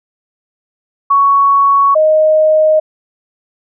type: tone pair in turn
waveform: sine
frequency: 1115 / 622.3 Hz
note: C#6 / D#5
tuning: +10 / 0 cents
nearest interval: minor seventh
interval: 1010 cents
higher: first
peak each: -6 dBFS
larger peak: neither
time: 1.1-1.95 / 1.95-2.8 s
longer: neither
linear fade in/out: 10 ms
effects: none